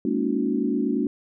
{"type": "tone cluster", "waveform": "sine", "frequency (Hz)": [204.4, 232.5, 282.7, 314.4, 365.3], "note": ["G#3", "A#3", "C#4", "D#4", "F#4"], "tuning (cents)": [-27, -4, 34, 18, -22], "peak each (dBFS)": [-29, -26, -25, -31, -29], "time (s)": [0.05, 1.07], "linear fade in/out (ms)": 2, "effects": []}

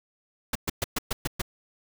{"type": "noise bursts", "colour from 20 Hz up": "pink", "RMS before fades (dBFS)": -27, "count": 7, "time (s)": [0.53, 1.418], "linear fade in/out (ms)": 5, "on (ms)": 24, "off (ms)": 120, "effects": []}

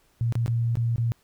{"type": "tone with dropouts", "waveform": "sine", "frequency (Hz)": 116.7, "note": "A#2", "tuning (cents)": 2, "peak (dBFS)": -21, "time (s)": [0.21, 1.12], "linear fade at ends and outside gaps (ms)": 0, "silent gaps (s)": [[0.324, 0.354], [0.461, 0.479], [0.755, 0.771], [0.96, 0.981]], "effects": ["pink hiss -64 dBFS RMS until 1.23 s"]}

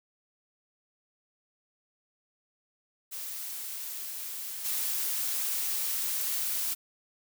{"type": "noise with level steps", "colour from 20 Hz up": "blue", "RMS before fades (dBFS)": [-38, -31], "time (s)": [3.11, 6.75], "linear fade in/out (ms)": 20, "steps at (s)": 4.64, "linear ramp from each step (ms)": 20, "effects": []}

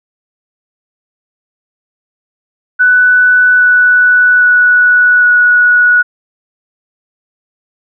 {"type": "tone with pitch steps", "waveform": "sine", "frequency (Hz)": [1490, 1481.4, 1472.9, 1464.4], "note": ["F#6", "F#6", "F#6", "F#6"], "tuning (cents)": [12, 2, -8, -18], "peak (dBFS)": -4, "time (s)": [2.79, 6.03], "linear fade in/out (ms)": 20, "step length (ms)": 810, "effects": []}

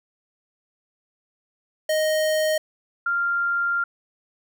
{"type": "tone pair in turn", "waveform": ["square", "sine"], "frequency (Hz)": [622.3, 1392.6], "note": ["D#5", "F6"], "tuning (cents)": [0, -5], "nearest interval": "octave + major second", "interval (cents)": 1395, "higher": "second", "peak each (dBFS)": -20, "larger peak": "neither", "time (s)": [[1.89, 2.58], [3.06, 3.84]], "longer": "second", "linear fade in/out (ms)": 5, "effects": []}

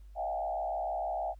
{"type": "tone with frequency modulation", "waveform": "sine", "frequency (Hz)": 717, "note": "F5", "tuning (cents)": 45, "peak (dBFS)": -31, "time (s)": [0.15, 1.35], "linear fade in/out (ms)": 50, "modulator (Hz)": 66.5, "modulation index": 1.4, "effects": ["added 50 Hz sine -48 dBFS peak until 1.39 s", "pink hiss -73 dBFS RMS until 1.39 s"]}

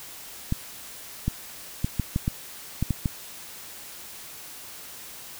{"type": "clicks", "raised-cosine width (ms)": 5, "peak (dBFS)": -11, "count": 9, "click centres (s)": [0.524, 1.28, 1.845, 1.997, 2.161, 2.279, 2.826, 2.907, 3.058], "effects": ["white hiss -42 dBFS RMS until 5.39 s"]}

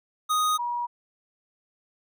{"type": "tone pair in turn", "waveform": ["square", "sine"], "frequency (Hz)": [1244.5, 960], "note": ["D#6", "B5"], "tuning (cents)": [0, -49], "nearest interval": "major third", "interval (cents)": 449, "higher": "first", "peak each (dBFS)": [-22, -26], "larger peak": "first", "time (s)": [[0.29, 0.58], [0.58, 0.87]], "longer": "neither", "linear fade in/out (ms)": 20, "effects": []}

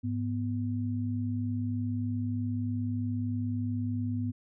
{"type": "tone pair together", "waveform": "sine", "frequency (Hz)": [103.83, 247], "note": ["G#2", "B3"], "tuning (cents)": [0, 0], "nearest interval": "octave + minor third", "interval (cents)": 1500, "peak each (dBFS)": [-31, -32], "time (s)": [0.03, 4.32], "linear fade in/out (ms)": 20, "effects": []}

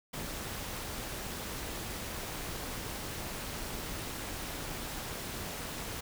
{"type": "noise with amplitude modulation", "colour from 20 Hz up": "pink", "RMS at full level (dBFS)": -37, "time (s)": [0.13, 6.01], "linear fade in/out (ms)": 10, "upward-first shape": "sine", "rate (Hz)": 280, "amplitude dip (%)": 55, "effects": []}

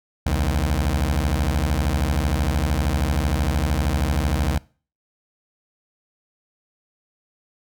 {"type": "beating tone pair", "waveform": "sawtooth", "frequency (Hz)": [65, 78], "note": ["C2", "D#2"], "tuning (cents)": [-11, 5], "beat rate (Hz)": 13, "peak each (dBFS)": [-18, -18], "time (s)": [0.26, 4.58], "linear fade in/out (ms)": 5, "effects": ["noise-tail reverb RT60 0.4 s tail -23 dB re dry"]}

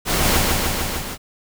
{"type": "noise with echo", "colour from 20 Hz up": "pink", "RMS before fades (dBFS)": -19, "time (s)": [0.05, 0.43], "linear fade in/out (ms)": 50, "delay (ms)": 150, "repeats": 5, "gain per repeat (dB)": -2, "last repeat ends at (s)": 1.18, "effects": []}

